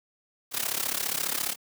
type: noise with amplitude modulation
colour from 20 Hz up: white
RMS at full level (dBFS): -26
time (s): 0.51-1.56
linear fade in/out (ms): 50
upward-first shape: sine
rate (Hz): 34.7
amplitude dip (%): 85
effects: high-pass 150 Hz 12 dB/octave